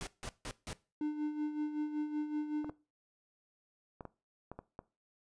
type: noise bursts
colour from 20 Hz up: pink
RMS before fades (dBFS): -42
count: 4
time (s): 0.01-0.73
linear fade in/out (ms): 0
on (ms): 60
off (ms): 160
type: tone with tremolo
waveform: triangle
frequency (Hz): 300.7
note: D4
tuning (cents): +41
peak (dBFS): -29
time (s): 1.01-2.7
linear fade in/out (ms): 2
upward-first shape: sine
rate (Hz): 5.3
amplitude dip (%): 60
type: clicks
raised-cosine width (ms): 1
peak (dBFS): -30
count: 7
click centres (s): 2.645 / 2.695 / 4.008 / 4.053 / 4.516 / 4.59 / 4.791
effects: noise-tail reverb RT60 0.3 s tail -19 dB re dry + resampled to 22050 Hz